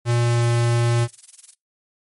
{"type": "tone with pitch glide", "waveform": "square", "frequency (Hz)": [119.1, 118.35], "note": ["A#2", "A#2"], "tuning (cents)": [38, 27], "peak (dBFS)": -17, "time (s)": [0.05, 1.08], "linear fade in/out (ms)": 50, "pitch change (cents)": -11, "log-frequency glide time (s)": [0.19, 0.45]}
{"type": "noise with tremolo", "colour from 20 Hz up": "violet", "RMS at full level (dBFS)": -35, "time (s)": [0.43, 1.54], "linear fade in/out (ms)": 10, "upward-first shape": "sine", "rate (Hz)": 20, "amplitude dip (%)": 100}
{"effects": ["noise-tail reverb RT60 0.2 s tail -24 dB re dry", "MP3 48 kbps"]}